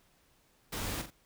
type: noise with echo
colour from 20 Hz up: pink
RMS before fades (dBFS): -37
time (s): 0.72-1.02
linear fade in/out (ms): 10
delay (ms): 43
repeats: 2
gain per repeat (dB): -8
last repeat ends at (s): 1.106
effects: pink hiss -68 dBFS RMS until 1.25 s